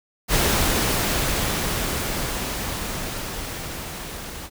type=noise with level ramp; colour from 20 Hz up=pink; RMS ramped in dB=-19 to -35 dBFS; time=0.28-4.5 s; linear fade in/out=50 ms; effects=none